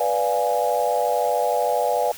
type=chord; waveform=sine; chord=B diminished seventh; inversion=none; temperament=equal; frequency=493.9 / 587.3 / 698.5 / 830.6 Hz; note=B4 / D5 / F5 / Ab5; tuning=0 / 0 / 0 / 0 cents; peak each=-24 dBFS; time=0-2.12 s; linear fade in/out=5 ms; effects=white hiss -39 dBFS RMS until 2.17 s